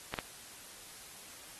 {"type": "clicks", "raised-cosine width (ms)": 0.3, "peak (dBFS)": -18, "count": 2, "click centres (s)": [0.14, 0.188], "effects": ["white hiss -51 dBFS RMS until 1.59 s", "AAC 32 kbps"]}